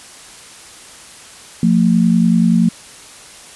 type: tone pair together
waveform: sine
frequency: 176.2 / 226.7 Hz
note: F3 / A#3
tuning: +16 / -48 cents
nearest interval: major third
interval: 436 cents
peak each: -12 dBFS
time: 1.63-2.69 s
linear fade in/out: 2 ms
effects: white hiss -38 dBFS RMS until 3.55 s + resampled to 24000 Hz